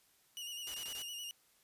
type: tone with vibrato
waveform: sawtooth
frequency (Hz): 2881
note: F#7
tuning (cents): -47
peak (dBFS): -39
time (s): 0.37-1.31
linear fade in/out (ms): 0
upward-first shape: square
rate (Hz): 9.8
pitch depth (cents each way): 36
type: noise bursts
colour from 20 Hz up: white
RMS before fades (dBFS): -47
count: 4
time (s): 0.67-1.021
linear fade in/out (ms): 0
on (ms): 72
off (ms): 21
effects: white hiss -70 dBFS RMS until 1.63 s + resampled to 32000 Hz